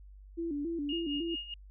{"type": "tone with vibrato", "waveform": "sine", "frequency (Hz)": 311.1, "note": "D#4", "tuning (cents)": 0, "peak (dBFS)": -32, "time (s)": [0.37, 1.36], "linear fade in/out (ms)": 20, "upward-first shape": "square", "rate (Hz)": 3.6, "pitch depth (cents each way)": 130}
{"type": "tone with tremolo", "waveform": "sine", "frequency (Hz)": 2850, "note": "F7", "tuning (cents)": 34, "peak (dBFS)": -34, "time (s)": [0.89, 1.54], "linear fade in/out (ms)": 2, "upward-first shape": "sine", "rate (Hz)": 4.8, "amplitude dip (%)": 75}
{"effects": ["added 49 Hz sine -49 dBFS peak until 1.7 s"]}